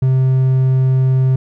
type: tone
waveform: triangle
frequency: 130.81 Hz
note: C3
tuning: in tune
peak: -8 dBFS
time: 0.02-1.36 s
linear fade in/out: 5 ms
effects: none